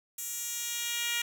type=tone with high-pass filter sweep; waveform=10% pulse; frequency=473.3 Hz; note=A#4; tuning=26 cents sharp; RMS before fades=-34 dBFS; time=0.18-1.22 s; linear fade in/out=5 ms; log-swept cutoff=8200 to 2500 Hz; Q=1.1; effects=none